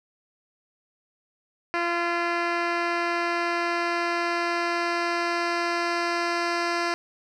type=tone with low-pass filter sweep; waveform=10% pulse; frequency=343.6 Hz; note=F4; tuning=28 cents flat; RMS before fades=-26 dBFS; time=1.74-6.94 s; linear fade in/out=0 ms; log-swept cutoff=3000 to 4800 Hz; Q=1.2; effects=none